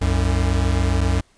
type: tone pair together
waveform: square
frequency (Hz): 63.5 / 91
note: B1 / F#2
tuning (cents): +49 / -28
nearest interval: tritone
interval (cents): 623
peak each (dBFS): -20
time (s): 0.01-1.21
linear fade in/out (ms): 10
effects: pink hiss -58 dBFS RMS until 1.37 s + resampled to 22050 Hz